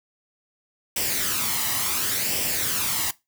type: noise with flanger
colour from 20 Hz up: white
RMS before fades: -25 dBFS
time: 0.96-3.11 s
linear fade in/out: 5 ms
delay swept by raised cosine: 0.37 to 1.02 ms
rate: 0.7 Hz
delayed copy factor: +0.55
effects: noise-tail reverb RT60 0.2 s tail -19 dB re dry + high-pass 60 Hz 12 dB/octave